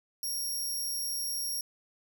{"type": "tone", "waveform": "15% pulse", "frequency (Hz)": 5588, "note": "F8", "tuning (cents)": 0, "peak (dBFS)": -26, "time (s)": [0.23, 1.61], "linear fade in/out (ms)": 2, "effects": []}